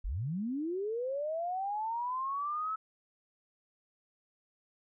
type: linear sweep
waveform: sine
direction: up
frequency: 32.7 to 1310 Hz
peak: -32 dBFS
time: 0.04-2.76 s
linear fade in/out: 10 ms
effects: none